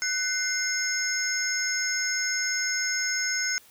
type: tone cluster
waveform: sine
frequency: 1501 / 2094 / 5280 / 6520 Hz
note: F#6 / C7 / E8 / G#8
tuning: +24 / +1 / +2 / -33 cents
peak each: -30 dBFS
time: 0.02-3.58 s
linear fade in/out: 0 ms
effects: tanh soft clip ceiling -14 dBFS + white hiss -55 dBFS RMS until 3.7 s